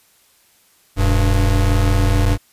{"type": "tone pair together", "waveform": "square", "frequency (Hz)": [40.85, 97.5], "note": ["E1", "G2"], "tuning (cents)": [-15, -9], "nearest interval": "octave + minor third", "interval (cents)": 1506, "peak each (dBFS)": -16, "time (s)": [0.96, 2.38], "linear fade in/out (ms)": 50, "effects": ["white hiss -55 dBFS RMS until 2.52 s", "resampled to 32000 Hz"]}